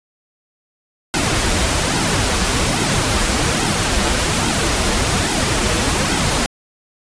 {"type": "noise with flanger", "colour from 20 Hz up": "pink", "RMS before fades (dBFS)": -17, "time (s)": [1.14, 6.46], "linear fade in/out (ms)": 0, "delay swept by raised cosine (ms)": [1.7, 7.5], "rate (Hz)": 1.2, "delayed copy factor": -0.6, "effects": ["resampled to 22050 Hz"]}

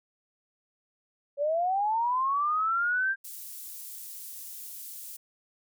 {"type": "linear sweep", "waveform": "sine", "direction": "up", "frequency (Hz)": [554.4, 1600], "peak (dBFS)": -24, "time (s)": [1.37, 3.16], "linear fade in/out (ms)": 50}
{"type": "high-pass noise", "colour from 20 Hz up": "pink", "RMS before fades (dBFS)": -42, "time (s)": [3.24, 5.17], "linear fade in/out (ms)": 10, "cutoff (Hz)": 11000, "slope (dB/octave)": 12}
{"effects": []}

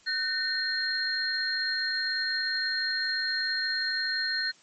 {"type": "tone cluster", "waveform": "sine", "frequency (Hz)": [1510, 1822, 4216], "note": ["F#6", "A#6", "C8"], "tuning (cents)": [35, -40, 12], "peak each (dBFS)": [-33, -31, -29], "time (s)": [0.06, 4.52], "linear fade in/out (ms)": 20, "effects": ["white hiss -58 dBFS RMS until 4.62 s", "MP3 32 kbps"]}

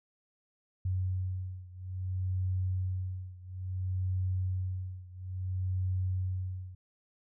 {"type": "beating tone pair", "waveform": "sine", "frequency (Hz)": [92.5, 93.09], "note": ["F#2", "F#2"], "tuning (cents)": [0, 11], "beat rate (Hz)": 0.59, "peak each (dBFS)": [-33, -35], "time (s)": [0.85, 6.75], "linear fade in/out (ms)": 5, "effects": []}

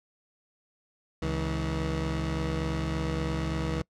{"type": "tone pair together", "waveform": "20% pulse", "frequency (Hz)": [68.73, 160.9], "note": ["C#2", "E3"], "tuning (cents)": [-14, -42], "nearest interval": "octave + minor third", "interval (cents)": 1472, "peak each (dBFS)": -26, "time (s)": [1.22, 3.82], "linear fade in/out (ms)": 5, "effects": ["noise-tail reverb RT60 0.1 s tail -25 dB re dry", "low-pass 6000 Hz 12 dB/octave"]}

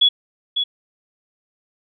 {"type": "tone with echo", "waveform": "sine", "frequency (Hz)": 3381, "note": "G#7", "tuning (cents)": 30, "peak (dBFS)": -10, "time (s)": [0.01, 0.09], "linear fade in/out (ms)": 10, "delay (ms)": 550, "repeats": 1, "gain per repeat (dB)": -7, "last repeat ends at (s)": 0.64, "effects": []}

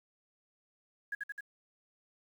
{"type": "tone with echo", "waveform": "sine", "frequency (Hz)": 1661.2, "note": "G#6", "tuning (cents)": 0, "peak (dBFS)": -33, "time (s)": [1.12, 1.15], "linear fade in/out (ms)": 5, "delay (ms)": 86, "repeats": 3, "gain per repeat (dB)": -2, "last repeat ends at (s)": 1.408, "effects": ["10-bit"]}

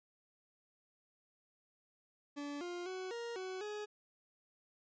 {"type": "tone with pitch steps", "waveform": "40% pulse", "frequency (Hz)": [288.1, 351.8, 372.8, 469.4, 374, 419.5], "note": ["D4", "F4", "F#4", "A#4", "F#4", "G#4"], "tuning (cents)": [-33, 13, 13, 12, 19, 17], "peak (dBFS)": -40, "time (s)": [2.36, 3.86], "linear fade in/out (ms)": 20, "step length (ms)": 250, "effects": ["resampled to 16000 Hz"]}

